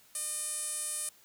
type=tone with band-pass filter; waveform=sawtooth; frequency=607 Hz; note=D#5; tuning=43 cents flat; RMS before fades=-36 dBFS; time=0.15-1.09 s; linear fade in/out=2 ms; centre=9400 Hz; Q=6.3; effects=white hiss -61 dBFS RMS until 1.24 s